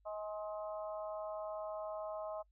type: harmonic tone with a mistuned harmonic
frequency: 211.2 Hz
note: G#3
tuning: 29 cents sharp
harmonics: 3 / 4 / 5 / 6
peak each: -41 / -49 / -49 / -53 dBFS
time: 0.05-2.43 s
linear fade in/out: 20 ms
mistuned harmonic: 4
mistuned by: -16 cents
effects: noise-tail reverb RT60 0.1 s tail -25 dB re dry + added 50 Hz sine -68 dBFS peak until 2.51 s